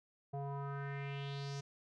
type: tone with low-pass filter sweep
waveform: square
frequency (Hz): 140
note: C#3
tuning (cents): +18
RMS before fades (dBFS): -42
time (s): 0.33-1.61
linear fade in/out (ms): 10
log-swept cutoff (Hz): 680 to 6100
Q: 3.5
effects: none